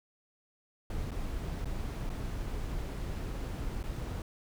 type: noise with dropouts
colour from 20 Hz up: brown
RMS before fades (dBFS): -36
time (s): 0.9-4.22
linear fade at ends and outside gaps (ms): 2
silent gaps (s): 1.108-1.116 / 1.646-1.655 / 2.094-2.1 / 3.83-3.838
effects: none